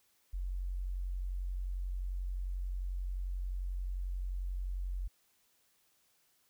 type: tone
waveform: sine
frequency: 45.66 Hz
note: F#1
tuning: 22 cents flat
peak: -34 dBFS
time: 0.33-5.08 s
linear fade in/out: 10 ms
effects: white hiss -72 dBFS RMS until 6.49 s